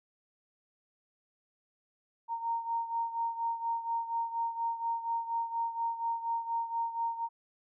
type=beating tone pair; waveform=sine; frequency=923 / 927.2 Hz; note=A#5 / A#5; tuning=-17 / -10 cents; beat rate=4.2 Hz; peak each=-32 / -37 dBFS; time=2.28-7.29 s; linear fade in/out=50 ms; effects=none